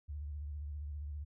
sine tone with vibrato, 73.42 Hz, D2, in tune, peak -39 dBFS, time 0.08-1.25 s, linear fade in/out 20 ms, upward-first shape sine, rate 15 Hz, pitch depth 85 cents each way, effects none

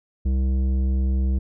sine tone with tanh clipping, 65.41 Hz, C2, in tune, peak -20 dBFS, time 0.25-1.39 s, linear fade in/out 10 ms, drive 11 dB, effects none

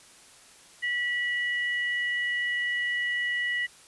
sine tone pair together, 1946.7 / 2926 Hz, B6 / F#7, -25 / -20 cents, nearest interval perfect fifth, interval 705 cents, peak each -26 / -36 dBFS, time 0.82-3.67 s, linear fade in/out 20 ms, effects white hiss -53 dBFS RMS until 3.87 s + resampled to 24000 Hz

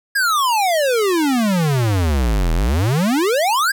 square exponential two-way sweep, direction down then up, 1678 to 38.94 to 1678 Hz, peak -15 dBFS, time 0.15-3.72 s, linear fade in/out 10 ms, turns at 2.53 s, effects none

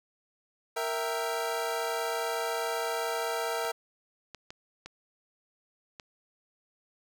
25% pulse chord, E diminished, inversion second, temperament equal with one note detuned, 464.8 / 659.3 / 784 Hz, Bb4 / E5 / G5, -5 / 0 / 0 cents, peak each -29 / -30 / -34 dBFS, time 0.76-3.72 s, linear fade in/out 10 ms
clicks, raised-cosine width 0.2 ms, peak -25 dBFS, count 5, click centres 3.651 / 4.347 / 4.505 / 4.86 / 5.998 s
effects none

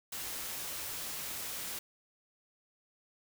white noise, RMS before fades -40 dBFS, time 0.12-1.79 s, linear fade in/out 5 ms, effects none

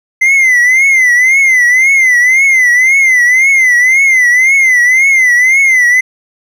triangle tone with vibrato, 2055 Hz, C7, 32 cents flat, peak -3 dBFS, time 0.21-6.01 s, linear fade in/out 10 ms, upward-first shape triangle, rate 1.9 Hz, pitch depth 130 cents each way, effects none

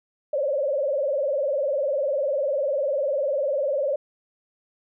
sine tone with vibrato, 564 Hz, C#5, 30 cents sharp, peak -21 dBFS, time 0.33-3.96 s, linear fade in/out 5 ms, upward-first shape sine, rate 20 Hz, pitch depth 140 cents each way, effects none

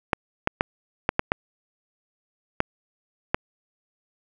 clicks, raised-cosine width 0.5 ms, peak -4 dBFS, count 8, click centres 0.132 / 0.474 / 0.609 / 1.091 / 1.194 / 1.319 / 2.604 / 3.345 s, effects none

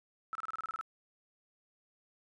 sine tone bursts, 1312 Hz, E6, 9 cents flat, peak -35 dBFS, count 10, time 0.33-0.811 s, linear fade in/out 0 ms, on 22 ms, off 29 ms, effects resampled to 24000 Hz + 12-bit

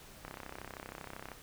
click train, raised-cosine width 0.5 ms, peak -28 dBFS, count 36, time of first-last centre 0.25-1.317 s, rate 32.8 Hz, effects pink hiss -54 dBFS RMS until 1.42 s

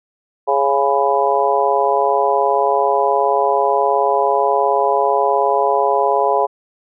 harmonic tone with a mistuned harmonic, 138.59 Hz, C#3, in tune, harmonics 3 / 4 / 5 / 6 / 7, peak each -19 / -19 / -19 / -19 / -19 dBFS, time 0.47-6.47 s, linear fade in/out 20 ms, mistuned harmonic 7, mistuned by +40 cents, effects none

